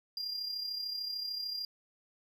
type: tone with amplitude modulation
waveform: triangle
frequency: 4800 Hz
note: D8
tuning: 37 cents sharp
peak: -32 dBFS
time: 0.17-1.65 s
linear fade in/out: 2 ms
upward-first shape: sine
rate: 33.4 Hz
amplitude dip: 50%
effects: none